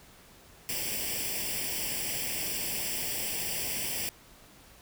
white noise with comb filter, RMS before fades -33 dBFS, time 0.69-4.09 s, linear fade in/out 0 ms, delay 0.38 ms, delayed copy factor +0.85, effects pink hiss -55 dBFS RMS until 4.81 s

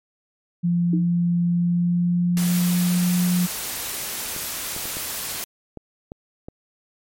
sine tone with pitch glide, 173.2 to 177.97 Hz, F3 to F3, -14 to +33 cents, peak -17 dBFS, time 0.63-3.47 s, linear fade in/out 20 ms, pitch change +47 cents, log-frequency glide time 1.44-3.11 s
sine tone with exponential decay, 311.1 Hz, D#4, in tune, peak -19 dBFS, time 0.93-1.11 s, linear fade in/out 5 ms, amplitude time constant 37 ms
white noise, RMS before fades -29 dBFS, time 2.37-5.44 s, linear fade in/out 0 ms
clicks, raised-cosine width 2 ms, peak -22 dBFS, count 7, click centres 4.364 / 4.764 / 4.855 / 4.969 / 5.773 / 6.119 / 6.485 s
effects MP3 64 kbps

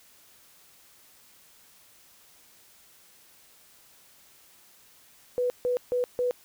sine tone bursts, 493.9 Hz, B4, in tune, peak -23 dBFS, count 4, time 5.38-6.31 s, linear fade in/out 0 ms, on 120 ms, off 150 ms, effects white hiss -57 dBFS RMS until 6.44 s

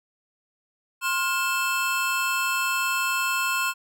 square tone cluster, 1057 / 1419 / 2640 Hz, C6 / F6 / E7, +17 / +27 / +2 cents, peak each -28 dBFS, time 1.01-3.74 s, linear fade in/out 50 ms, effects none

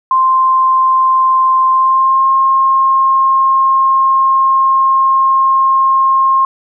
sine tone with pitch glide, 1046.5 to 1067.9 Hz, C6 to C6, 0 to +35 cents, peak -7 dBFS, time 0.11-6.45 s, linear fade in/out 2 ms, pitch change +35 cents, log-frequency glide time 1.72-2.28 s, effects none

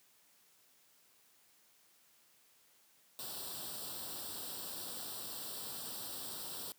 white noise with comb filter, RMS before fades -44 dBFS, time 3.19-6.72 s, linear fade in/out 0 ms, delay 0.23 ms, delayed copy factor +0.8, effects white hiss -68 dBFS RMS until 6.78 s + high-pass 100 Hz 12 dB/octave

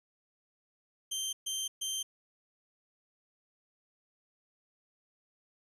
20% pulse tone bursts, 3139 Hz, G7, 2 cents sharp, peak -28 dBFS, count 3, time 1.11-2.03 s, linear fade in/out 10 ms, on 220 ms, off 130 ms, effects resampled to 32000 Hz + 10-bit

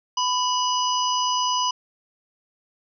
harmonic tone with a mistuned harmonic, 999 Hz, B5, 20 cents sharp, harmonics 1 / 3 / 5 / 6, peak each -22 / -27 / -29 / -30 dBFS, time 0.17-1.71 s, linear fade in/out 5 ms, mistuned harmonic 3, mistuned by -35 cents, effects none

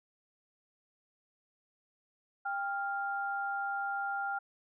sine tone pair together, 795.4 / 1396.9 Hz, G5 / F6, +25 / 0 cents, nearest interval minor seventh, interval 975 cents, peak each -35 / -35 dBFS, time 2.45-4.39 s, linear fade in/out 10 ms, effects none

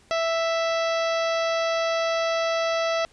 harmonic tone, 660 Hz, E5, 2 cents sharp, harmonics 1 / 2 / 3 / 4 / 5 / 6 / 7 / 8 / 9, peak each -23 / -29 / -33 / -35 / -37 / -39 / -40 / -41 / -42 dBFS, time 0.11-3.05 s, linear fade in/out 0 ms, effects pink hiss -57 dBFS RMS until 3.12 s + resampled to 22050 Hz

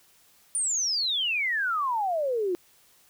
sine exponential sweep, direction down, 9420 to 343.1 Hz, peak -24 dBFS, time 0.55-2.55 s, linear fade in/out 0 ms, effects white hiss -60 dBFS RMS until 3.09 s

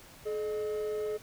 triangle tone pair together, 426.7 / 611 Hz, G#4 / D#5, +47 / -32 cents, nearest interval tritone, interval 621 cents, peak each -29 / -38 dBFS, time 0.25-1.18 s, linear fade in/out 20 ms, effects tanh soft clip ceiling -22 dBFS + pink hiss -53 dBFS RMS until 1.22 s

